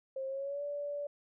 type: tone with pitch glide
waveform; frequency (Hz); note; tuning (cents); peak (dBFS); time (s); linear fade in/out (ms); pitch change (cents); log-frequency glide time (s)
sine; 533 to 577.9; C5 to D5; +32 to -28; -35; 0.16-1.07; 5; +140; 0.27-0.63
effects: none